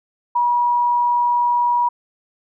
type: tone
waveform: sine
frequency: 964 Hz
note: B5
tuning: 42 cents flat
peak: -14 dBFS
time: 0.35-1.89 s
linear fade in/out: 10 ms
effects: none